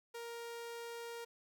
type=tone; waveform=sawtooth; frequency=468 Hz; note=A#4; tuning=7 cents sharp; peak=-40 dBFS; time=0.14-1.25 s; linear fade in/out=10 ms; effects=none